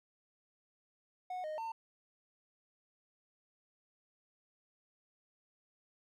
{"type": "tone with pitch steps", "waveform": "triangle", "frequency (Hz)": [733, 618, 902], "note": ["F#5", "D#5", "A5"], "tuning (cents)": [-16, -12, 43], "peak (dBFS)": -36, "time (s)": [1.3, 1.72], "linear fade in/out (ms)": 5, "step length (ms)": 140, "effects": []}